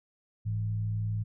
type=tone with frequency modulation; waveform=sine; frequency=106.2 Hz; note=G#2; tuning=39 cents sharp; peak=-28 dBFS; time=0.45-1.24 s; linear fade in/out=20 ms; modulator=60 Hz; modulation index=0.44; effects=none